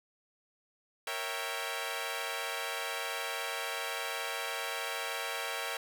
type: chord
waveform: 10% pulse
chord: A# diminished seventh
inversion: none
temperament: equal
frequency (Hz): 466.2 / 554.4 / 659.3 / 784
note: A#4 / C#5 / E5 / G5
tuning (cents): 0 / 0 / 0 / 0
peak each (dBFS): -32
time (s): 1.07-5.77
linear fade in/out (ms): 2
effects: none